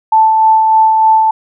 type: tone with tremolo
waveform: sine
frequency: 880 Hz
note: A5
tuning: in tune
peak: -4 dBFS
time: 0.12-1.31 s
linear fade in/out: 5 ms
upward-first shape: sine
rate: 3.3 Hz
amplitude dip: 30%
effects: none